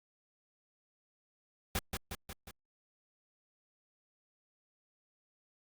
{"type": "noise with echo", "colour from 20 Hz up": "pink", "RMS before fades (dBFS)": -33, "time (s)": [1.75, 1.79], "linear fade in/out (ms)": 2, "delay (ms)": 180, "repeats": 4, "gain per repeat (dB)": -4, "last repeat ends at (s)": 2.51, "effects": ["Opus 48 kbps"]}